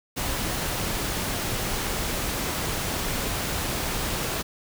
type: noise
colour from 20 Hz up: pink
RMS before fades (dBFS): -28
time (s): 0.16-4.43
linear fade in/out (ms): 20
effects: none

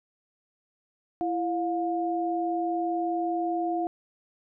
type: tone pair together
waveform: sine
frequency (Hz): 335.2 / 710.3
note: E4 / F5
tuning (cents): +29 / +29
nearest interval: octave + minor second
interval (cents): 1300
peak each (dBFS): -28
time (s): 1.21-3.87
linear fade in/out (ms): 0
effects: none

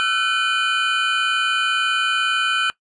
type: tone cluster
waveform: triangle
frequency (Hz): 1330 / 1390 / 1510 / 2447 / 3032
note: E6 / F6 / F#6 / D#7 / F#7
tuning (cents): +15 / -9 / +35 / -29 / +42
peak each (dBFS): -22 / -26 / -20 / -23 / -21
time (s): 0-2.7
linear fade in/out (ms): 0
effects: noise-tail reverb RT60 0.1 s tail -20 dB re dry + resampled to 22050 Hz

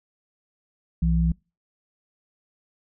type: tone pair together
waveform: sine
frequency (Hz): 61.93 / 166.4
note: B1 / E3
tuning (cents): +5 / +17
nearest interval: octave + perfect fourth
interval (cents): 1712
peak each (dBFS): -21 / -21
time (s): 1.02-1.32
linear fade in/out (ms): 5
effects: noise-tail reverb RT60 0.3 s tail -26 dB re dry

